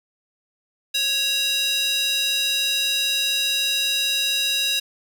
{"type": "tone with high-pass filter", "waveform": "square", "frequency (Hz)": 553, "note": "C#5", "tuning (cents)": -4, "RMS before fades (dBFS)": -22, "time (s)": [0.94, 4.8], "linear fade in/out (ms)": 10, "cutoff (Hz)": 3400, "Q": 4, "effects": []}